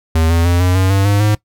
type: tone with pitch steps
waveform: square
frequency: 80.8 / 83.94 / 87.2 / 90.59 / 94.11 / 97.77 / 101.57 / 105.51 Hz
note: E2 / E2 / F2 / F#2 / F#2 / G2 / G#2 / G#2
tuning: -34 / +32 / -2 / -36 / +30 / -4 / -38 / +28 cents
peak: -11 dBFS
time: 0.15-1.35 s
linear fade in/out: 5 ms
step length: 150 ms
effects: noise-tail reverb RT60 0.1 s tail -20 dB re dry

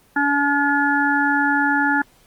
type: harmonic tone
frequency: 285.4 Hz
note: D4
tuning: 49 cents flat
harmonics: 1 / 3 / 5 / 6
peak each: -21 / -21 / -21 / -21 dBFS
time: 0.16-2.02 s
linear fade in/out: 5 ms
effects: pink hiss -55 dBFS RMS until 2.26 s + Opus 24 kbps

